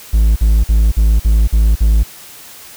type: tone bursts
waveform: triangle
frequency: 54.2 Hz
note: A1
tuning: 25 cents flat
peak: -5 dBFS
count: 7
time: 0.13-2.034 s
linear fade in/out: 10 ms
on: 230 ms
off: 49 ms
effects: white hiss -36 dBFS RMS until 2.76 s